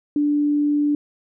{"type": "tone", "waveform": "sine", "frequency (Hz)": 293.1, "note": "D4", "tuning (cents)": -3, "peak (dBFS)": -16, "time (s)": [0.16, 0.95], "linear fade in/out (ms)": 2, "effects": []}